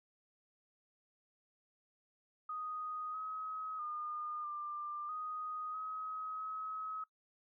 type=tone with pitch steps; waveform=sine; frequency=1245 / 1272 / 1217 / 1191 / 1246 / 1270 / 1278 Hz; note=D#6 / D#6 / D#6 / D6 / D#6 / D#6 / D#6; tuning=+1 / +38 / -39 / +24 / +2 / +35 / +46 cents; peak=-39 dBFS; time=2.49-7.04 s; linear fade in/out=5 ms; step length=650 ms; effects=noise-tail reverb RT60 0.1 s tail -20 dB re dry